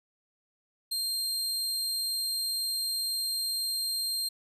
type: tone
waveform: sawtooth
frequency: 4186 Hz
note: C8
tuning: in tune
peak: -26 dBFS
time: 0.91-4.29 s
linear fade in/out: 10 ms
effects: resampled to 32000 Hz